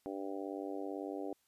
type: harmonic tone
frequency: 98 Hz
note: G2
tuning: in tune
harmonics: 3 / 4 / 5 / 6 / 7 / 8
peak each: -42 / -44 / -46 / -48 / -49 / -50 dBFS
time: 0.06-1.33 s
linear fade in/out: 0 ms
effects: white hiss -75 dBFS RMS until 1.47 s + resampled to 32000 Hz